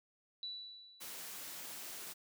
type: tone with exponential decay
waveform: sine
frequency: 3951 Hz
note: B7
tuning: in tune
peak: -39 dBFS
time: 0.43-1.54 s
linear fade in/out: 1 ms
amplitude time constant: 240 ms
type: noise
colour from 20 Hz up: white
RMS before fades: -47 dBFS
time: 1-2.14 s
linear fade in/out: 20 ms
effects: high-pass 150 Hz 12 dB/octave